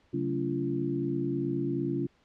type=tone cluster; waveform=sine; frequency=136.6 / 185.9 / 220.8 / 283.6 / 343.5 Hz; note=C#3 / F#3 / A3 / C#4 / F4; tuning=-25 / +8 / +6 / +40 / -29 cents; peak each=-34 / -38 / -39 / -32 / -32 dBFS; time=0.13-2.07 s; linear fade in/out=10 ms; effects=pink hiss -66 dBFS RMS until 2.24 s + low-pass 4000 Hz 12 dB/octave